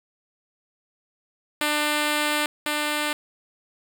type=tone pair in turn; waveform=5% pulse; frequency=298.6 / 298.6 Hz; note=D4 / D4; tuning=+29 / +29 cents; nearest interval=unison; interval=0 cents; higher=neither; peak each=-10 / -12 dBFS; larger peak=first; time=1.61-2.46 / 2.66-3.13 s; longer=first; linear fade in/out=2 ms; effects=none